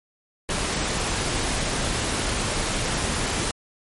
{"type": "noise", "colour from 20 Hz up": "pink", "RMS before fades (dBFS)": -25, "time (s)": [0.49, 3.51], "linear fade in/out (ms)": 0, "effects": ["MP3 48 kbps"]}